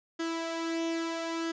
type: tone with flanger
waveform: sawtooth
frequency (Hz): 330.1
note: E4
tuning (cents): +2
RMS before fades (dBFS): -33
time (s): 0.19-1.52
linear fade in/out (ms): 10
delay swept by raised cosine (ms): 0.61 to 2.71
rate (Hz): 0.76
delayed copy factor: +0.5
effects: resampled to 16000 Hz